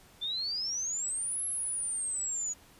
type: exponential two-way sweep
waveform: sine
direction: up then down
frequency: 3500 to 11175 to 6750 Hz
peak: -31 dBFS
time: 0.21-2.54 s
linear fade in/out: 20 ms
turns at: 1.45 s
effects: pink hiss -58 dBFS RMS until 2.79 s + resampled to 32000 Hz